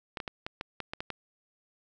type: clicks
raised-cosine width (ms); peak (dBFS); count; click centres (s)
0.3; -19; 9; 0.172 / 0.202 / 0.278 / 0.465 / 0.611 / 0.803 / 0.935 / 1.005 / 1.103
effects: none